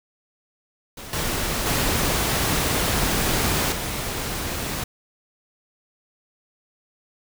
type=noise with level steps; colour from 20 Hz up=pink; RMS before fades=-37 / -25 / -22 / -28 dBFS; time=0.97-4.84 s; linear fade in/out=5 ms; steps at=1.13 / 1.66 / 3.72 s; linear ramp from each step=2 ms; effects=none